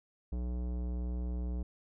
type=tone with tanh clipping; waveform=sine; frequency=60.8 Hz; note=B1; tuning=26 cents flat; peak=-35 dBFS; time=0.32-1.63 s; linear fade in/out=5 ms; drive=17 dB; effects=none